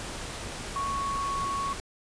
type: tone in noise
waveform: sine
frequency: 1108.7 Hz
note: C#6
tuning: in tune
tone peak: -28 dBFS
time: 0.76-1.73 s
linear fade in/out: 0 ms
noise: pink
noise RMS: -37 dBFS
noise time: 0-1.8 s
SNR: +6 dB
effects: resampled to 22050 Hz